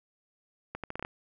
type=accelerating click train; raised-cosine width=0.5 ms; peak=-21 dBFS; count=7; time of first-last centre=0.75-1.049 s; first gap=87 ms; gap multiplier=0.77; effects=none